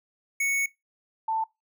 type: tone pair in turn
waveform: square / sine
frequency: 2217 / 887.7 Hz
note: C#7 / A5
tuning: 0 / +15 cents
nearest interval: octave + major third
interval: 1585 cents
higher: first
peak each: -24 dBFS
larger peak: neither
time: 0.4-0.66 / 1.28-1.44 s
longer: first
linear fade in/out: 5 ms
effects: noise-tail reverb RT60 0.2 s tail -21 dB re dry